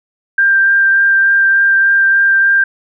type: tone with vibrato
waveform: sine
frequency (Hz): 1585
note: G6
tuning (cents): +19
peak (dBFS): -7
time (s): 0.38-2.64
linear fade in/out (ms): 5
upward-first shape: sine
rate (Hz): 3.4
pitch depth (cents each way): 9
effects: none